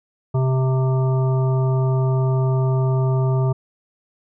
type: harmonic tone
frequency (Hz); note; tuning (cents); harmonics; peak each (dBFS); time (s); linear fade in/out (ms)
130.81; C3; 0; 1 / 3 / 5 / 7 / 9; -16 / -26 / -30 / -33 / -35; 0.34-3.53; 10
effects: none